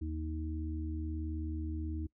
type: harmonic tone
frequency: 78.7 Hz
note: D#2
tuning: 20 cents sharp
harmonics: 1 / 3 / 4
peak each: -36 / -47 / -41 dBFS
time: 0.01-2.07 s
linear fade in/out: 10 ms
effects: noise-tail reverb RT60 0.1 s tail -21 dB re dry